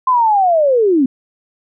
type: linear sweep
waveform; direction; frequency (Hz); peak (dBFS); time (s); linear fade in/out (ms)
sine; down; 1046.5 to 246.8; -9; 0.07-1.06; 5
effects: none